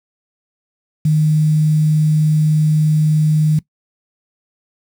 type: tone with quantisation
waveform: sine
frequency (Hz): 153.9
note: D#3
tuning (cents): -19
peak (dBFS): -10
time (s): 1.05-3.59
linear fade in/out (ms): 5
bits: 6
effects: noise-tail reverb RT60 0.1 s tail -20 dB re dry